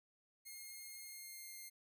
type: tone with pitch glide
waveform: 5% pulse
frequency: 2136 to 2113 Hz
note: C7 to C7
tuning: +35 to +16 cents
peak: -40 dBFS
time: 0.45-1.7 s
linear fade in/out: 20 ms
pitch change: -19 cents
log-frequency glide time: 1.05-1.54 s
effects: none